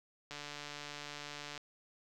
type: click train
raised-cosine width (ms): 0.2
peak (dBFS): -27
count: 186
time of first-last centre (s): 0.31-1.577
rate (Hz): 146
effects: none